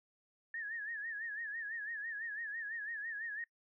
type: tone with vibrato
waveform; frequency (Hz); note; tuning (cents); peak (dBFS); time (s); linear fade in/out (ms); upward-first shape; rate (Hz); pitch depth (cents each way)
sine; 1760; A6; 0; -39; 0.54-3.44; 2; sine; 6; 110
effects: noise-tail reverb RT60 0.1 s tail -21 dB re dry